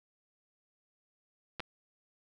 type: clicks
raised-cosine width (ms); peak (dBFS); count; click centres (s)
0.3; -22; 2; 1.597 / 1.603
effects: none